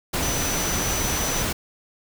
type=tone in noise; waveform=sine; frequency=5980 Hz; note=F#8; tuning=17 cents sharp; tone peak=-28 dBFS; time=0.22-1.43 s; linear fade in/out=10 ms; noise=pink; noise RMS=-25 dBFS; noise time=0.13-1.53 s; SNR=-6 dB; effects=none